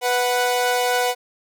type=tone pair together; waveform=sawtooth; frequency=493.9 / 739 Hz; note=B4 / F#5; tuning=0 / -2 cents; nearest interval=perfect fifth; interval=698 cents; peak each=-17 dBFS; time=0.01-1.15 s; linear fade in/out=50 ms; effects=none